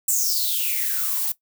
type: noise with high-pass filter sweep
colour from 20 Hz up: violet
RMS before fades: -23 dBFS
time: 0.08-1.32 s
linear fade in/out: 5 ms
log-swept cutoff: 7900 to 750 Hz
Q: 8.3
effects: noise-tail reverb RT60 0.1 s tail -17 dB re dry